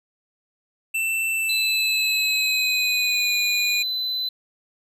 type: tone with pitch glide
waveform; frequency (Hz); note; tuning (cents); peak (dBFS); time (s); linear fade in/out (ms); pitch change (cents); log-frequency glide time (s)
square; 2671 to 2449; E7 to D#7; +22 to -28; -22; 0.94-3.83; 10; -150; 1.3-3.34
type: tone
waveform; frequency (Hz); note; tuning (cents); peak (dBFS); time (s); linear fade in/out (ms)
triangle; 4021; B7; +30; -22; 1.49-4.29; 5
effects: none